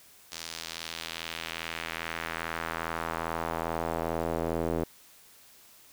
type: tone with band-pass filter sweep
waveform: square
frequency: 41.21 Hz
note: E1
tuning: in tune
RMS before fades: -34 dBFS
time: 0.32-4.84 s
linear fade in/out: 0 ms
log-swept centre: 5600 to 430 Hz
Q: 1.3
effects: white hiss -56 dBFS RMS until 5.92 s